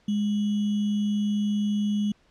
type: tone with sample-and-hold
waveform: sine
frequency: 207.2 Hz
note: G#3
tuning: 4 cents flat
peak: -22 dBFS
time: 0.08-2.12 s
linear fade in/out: 5 ms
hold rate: 3150 Hz
effects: pink hiss -63 dBFS RMS until 2.3 s + low-pass 5000 Hz 12 dB/octave